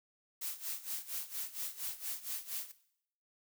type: noise with tremolo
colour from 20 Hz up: blue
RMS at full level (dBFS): -38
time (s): 0.41-2.72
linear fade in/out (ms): 10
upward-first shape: sine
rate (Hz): 4.3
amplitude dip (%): 85
effects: noise-tail reverb RT60 0.7 s tail -17 dB re dry